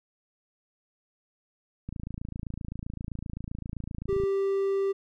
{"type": "click train", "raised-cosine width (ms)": 5, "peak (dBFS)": -23, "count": 66, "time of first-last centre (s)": [1.89, 4.237], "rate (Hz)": 27.7}
{"type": "tone", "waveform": "triangle", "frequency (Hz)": 392, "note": "G4", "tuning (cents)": 0, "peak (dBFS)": -22, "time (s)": [4.08, 4.93], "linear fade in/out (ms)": 20}
{"effects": []}